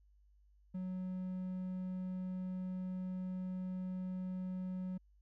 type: tone with hard clipping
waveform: triangle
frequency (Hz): 184.6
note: F#3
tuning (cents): -4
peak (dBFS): -39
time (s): 0.74-4.98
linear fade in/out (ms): 10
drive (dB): 6
effects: added 50 Hz sine -64 dBFS peak until 5.21 s